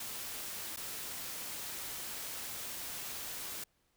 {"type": "noise with dropouts", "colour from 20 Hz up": "white", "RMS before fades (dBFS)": -42, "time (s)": [0, 3.64], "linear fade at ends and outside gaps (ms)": 5, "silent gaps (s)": [0.763, 0.771], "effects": ["pink hiss -75 dBFS RMS until 3.96 s"]}